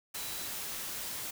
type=tone in noise; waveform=sine; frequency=3952 Hz; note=B7; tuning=in tune; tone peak=-48 dBFS; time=0.15-0.48 s; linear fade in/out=10 ms; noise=white; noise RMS=-39 dBFS; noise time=0.14-1.31 s; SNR=-12 dB; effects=none